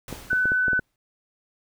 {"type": "noise with exponential decay", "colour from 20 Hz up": "pink", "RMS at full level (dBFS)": -37, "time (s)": [0.08, 0.96], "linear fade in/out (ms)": 2, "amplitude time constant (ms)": 190}
{"type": "clicks", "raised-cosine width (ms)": 2, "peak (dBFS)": -18, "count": 7, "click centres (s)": [0.127, 0.331, 0.456, 0.519, 0.682, 0.732, 0.793]}
{"type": "tone", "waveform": "sine", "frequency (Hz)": 1503, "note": "F#6", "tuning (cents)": 27, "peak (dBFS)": -19, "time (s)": [0.3, 0.8], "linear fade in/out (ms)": 10}
{"effects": []}